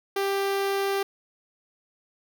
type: tone with notch filter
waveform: sawtooth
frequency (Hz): 394.2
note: G4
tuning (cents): +10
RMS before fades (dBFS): -26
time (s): 0.16-1.03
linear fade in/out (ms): 5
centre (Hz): 7600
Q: 1.9
effects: none